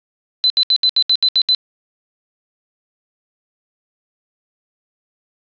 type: tone bursts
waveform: sine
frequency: 4032 Hz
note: B7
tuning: 35 cents sharp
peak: -10 dBFS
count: 9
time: 0.44-1.548 s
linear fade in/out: 0 ms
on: 60 ms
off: 71 ms
effects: resampled to 11025 Hz + 8-bit